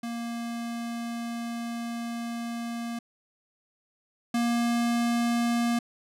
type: tone pair in turn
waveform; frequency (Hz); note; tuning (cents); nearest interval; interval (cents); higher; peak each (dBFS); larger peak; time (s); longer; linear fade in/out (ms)
square; 234.1 / 236.1; A#3 / A#3; +8 / +22; unison; 14; second; -32 / -24; second; 0.03-2.99 / 4.34-5.79; first; 5
effects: low-pass 12000 Hz 12 dB/octave

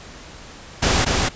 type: noise with echo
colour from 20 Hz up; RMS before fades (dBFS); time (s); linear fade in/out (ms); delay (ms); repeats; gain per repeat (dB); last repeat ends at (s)
pink; -17; 0.82-1.05; 10; 240; 1; -2; 1.29
effects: pink hiss -40 dBFS RMS until 1.35 s + resampled to 16000 Hz

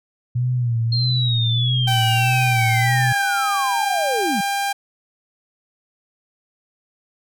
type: tone with vibrato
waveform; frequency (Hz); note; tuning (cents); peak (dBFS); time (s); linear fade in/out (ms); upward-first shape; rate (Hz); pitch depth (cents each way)
sine; 120; B2; -49; -17; 0.35-3.13; 10; sine; 1.6; 82
type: linear sweep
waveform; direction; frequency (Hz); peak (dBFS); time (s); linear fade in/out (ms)
sine; down; 4237 to 174.1; -21; 0.92-4.41; 5
type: tone with pitch glide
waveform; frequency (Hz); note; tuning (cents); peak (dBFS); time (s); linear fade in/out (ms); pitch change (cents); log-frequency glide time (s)
sawtooth; 777 to 798.4; G5 to G5; -16 to +32; -16; 1.87-4.73; 10; +48; 2.79-2.91
effects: none

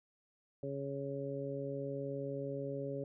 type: harmonic tone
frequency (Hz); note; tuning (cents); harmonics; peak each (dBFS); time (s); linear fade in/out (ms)
139; C#3; +5; 1 / 2 / 3 / 4; -43 / -44 / -42 / -42; 0.63-3.04; 2
effects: none

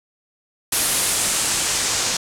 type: noise with low-pass filter sweep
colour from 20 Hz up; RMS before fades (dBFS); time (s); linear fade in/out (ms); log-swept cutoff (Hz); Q
white; -21; 0.72-2.17; 5; 11000 to 6600; 1.6
effects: none

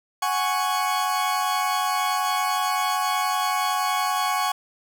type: chord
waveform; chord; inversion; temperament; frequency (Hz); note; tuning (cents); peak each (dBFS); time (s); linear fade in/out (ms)
40% pulse; F# suspended second; none; equal; 740 / 830.6 / 1108.7; F#5 / G#5 / C#6; 0 / 0 / 0; -26 / -26 / -24; 0.22-4.52; 5
effects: none

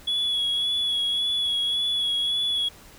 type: tone with vibrato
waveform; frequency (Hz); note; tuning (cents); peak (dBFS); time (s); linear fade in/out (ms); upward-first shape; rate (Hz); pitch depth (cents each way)
sine; 3373; G#7; +26; -20; 0.07-2.69; 10; sine; 1.8; 27
effects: tanh soft clip ceiling -20 dBFS + pink hiss -49 dBFS RMS until 2.98 s

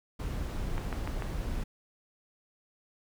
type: noise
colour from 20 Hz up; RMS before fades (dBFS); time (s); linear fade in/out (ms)
brown; -34; 0.19-1.64; 10
type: click train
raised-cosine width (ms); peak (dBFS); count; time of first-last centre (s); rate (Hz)
0.5; -21; 4; 0.78-1.222; 6.78
effects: none

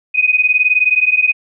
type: beating tone pair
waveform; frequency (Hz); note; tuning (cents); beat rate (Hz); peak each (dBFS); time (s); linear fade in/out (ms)
sine; 2489 / 2508; D#7 / D#7; 0 / +13; 19; -13; 0.14-1.33; 20
effects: none

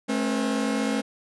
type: tone cluster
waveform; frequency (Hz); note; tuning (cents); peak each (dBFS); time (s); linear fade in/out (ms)
45% pulse; 216.1 / 270.3 / 482.4 / 524; A3 / C#4 / B4 / C5; -31 / -44 / -41 / +2; -27 / -27 / -32 / -36; 0.08-1.02; 20
effects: resampled to 24000 Hz

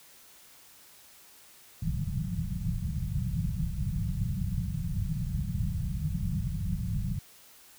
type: low-pass noise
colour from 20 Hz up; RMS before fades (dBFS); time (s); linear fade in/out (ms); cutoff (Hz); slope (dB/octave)
white; -31; 1.82-7.19; 5; 190; 96
effects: white hiss -55 dBFS RMS until 7.78 s

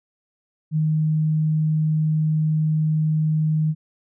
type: tone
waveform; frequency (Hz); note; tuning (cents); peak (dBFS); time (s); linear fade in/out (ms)
sine; 155.56; D#3; 0; -17; 0.71-3.75; 50
effects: none

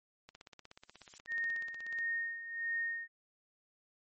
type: click train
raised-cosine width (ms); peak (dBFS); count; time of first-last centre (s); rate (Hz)
0.2; -34; 29; 0.29-1.987; 16.5
type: noise with exponential growth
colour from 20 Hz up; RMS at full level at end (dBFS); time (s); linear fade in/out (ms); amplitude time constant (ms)
violet; -42; 0.72-1.18; 0; 100
type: tone with tremolo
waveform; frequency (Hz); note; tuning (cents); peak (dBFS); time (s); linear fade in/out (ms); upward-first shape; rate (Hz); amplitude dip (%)
sine; 1847; A#6; -16; -32; 1.27-3.08; 50; sine; 1.5; 70
effects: MP3 32 kbps

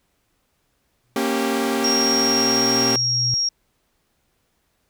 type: tone with exponential growth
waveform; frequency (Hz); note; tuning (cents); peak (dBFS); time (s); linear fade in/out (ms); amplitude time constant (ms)
sine; 121.7; B2; -25; -23; 1.04-3.34; 0; 500
type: chord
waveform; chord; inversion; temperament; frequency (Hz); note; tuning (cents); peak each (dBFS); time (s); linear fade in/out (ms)
sawtooth; G diminished; first; equal with one note detuned; 233.1 / 274.6 / 392; Bb3 / Db4 / G4; 0 / -16 / 0; -20; 1.16-2.96; 2
type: tone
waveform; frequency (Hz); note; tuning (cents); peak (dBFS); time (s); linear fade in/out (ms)
sine; 5590; F8; +1; -18; 1.84-3.49; 5
effects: pink hiss -68 dBFS RMS until 4.89 s

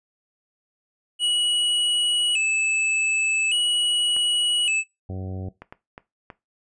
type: tone with vibrato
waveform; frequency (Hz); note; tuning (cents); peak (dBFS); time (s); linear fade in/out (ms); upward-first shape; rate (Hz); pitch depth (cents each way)
square; 2766; F7; -17; -20; 1.19-4.84; 50; square; 0.43; 95
type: clicks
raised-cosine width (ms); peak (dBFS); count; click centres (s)
0.5; -23; 5; 4.165 / 5.62 / 5.725 / 5.979 / 6.302
type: harmonic tone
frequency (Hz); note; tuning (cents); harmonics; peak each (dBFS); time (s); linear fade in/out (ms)
93.9; F#2; +26; 1 / 2 / 3 / 4 / 5 / 6 / 7 / 8; -30 / -36 / -40 / -42 / -44 / -46 / -47 / -48; 5.09-5.49; 5
effects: noise-tail reverb RT60 0.2 s tail -17 dB re dry + resampled to 22050 Hz

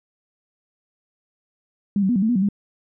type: tone with pitch steps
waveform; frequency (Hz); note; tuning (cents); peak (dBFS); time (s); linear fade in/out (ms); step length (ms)
sine; 201.7 / 190.5 / 244.5 / 190.2 / 220.5 / 244 / 188.8 / 202.3; G3 / G3 / B3 / F#3 / A3 / B3 / F#3 / G#3; +50 / -49 / -17 / +48 / +4 / -21 / +35 / -45; -16; 1.96-2.488; 2; 66
effects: none

